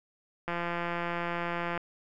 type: click train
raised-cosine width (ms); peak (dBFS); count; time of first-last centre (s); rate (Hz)
0.5; -18; 224; 0.48-1.777; 172
effects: none